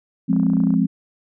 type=chord; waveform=sine; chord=F minor; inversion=none; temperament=equal; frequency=174.61 / 207.7 / 261.6 Hz; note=F3 / Ab3 / C4; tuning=0 / 0 / 0 cents; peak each=-19 dBFS; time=0.28-0.87 s; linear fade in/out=20 ms
type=click train; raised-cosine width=1 ms; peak=-24 dBFS; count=13; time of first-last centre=0.33-0.74 s; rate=29.3 Hz
effects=none